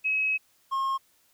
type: tone pair in turn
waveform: sine / triangle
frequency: 2559 / 1075.9 Hz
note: D#7 / C6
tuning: +48 / +48 cents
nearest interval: octave + minor third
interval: 1500 cents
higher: first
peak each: -23 dBFS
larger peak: neither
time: 0.04-0.38 / 0.71-0.98 s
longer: first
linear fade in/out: 20 ms
effects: white hiss -65 dBFS RMS until 1.33 s